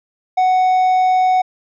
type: tone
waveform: triangle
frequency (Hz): 742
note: F#5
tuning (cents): +5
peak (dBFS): -9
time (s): 0.37-1.42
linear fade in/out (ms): 10
effects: resampled to 16000 Hz